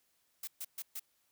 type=noise bursts; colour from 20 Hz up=blue; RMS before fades=-41 dBFS; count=4; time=0.43-0.996 s; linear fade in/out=5 ms; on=44 ms; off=130 ms; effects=white hiss -75 dBFS RMS until 1.31 s